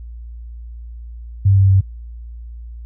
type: tone with pitch steps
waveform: sine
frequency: 98 / 96.93 / 95.87 Hz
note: G2 / G2 / G2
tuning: 0 / -19 / -38 cents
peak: -8 dBFS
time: 1.45-1.81 s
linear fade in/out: 10 ms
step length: 120 ms
effects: added 58 Hz sine -30 dBFS peak until 2.85 s